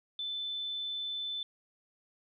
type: tone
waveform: sine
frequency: 3520 Hz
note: A7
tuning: in tune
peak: -34 dBFS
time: 0.19-1.43 s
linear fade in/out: 2 ms
effects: none